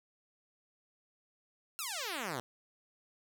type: exponential sweep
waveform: 5% pulse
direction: down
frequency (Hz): 1396.9 to 113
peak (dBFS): -25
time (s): 1.79-2.4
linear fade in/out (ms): 0
effects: none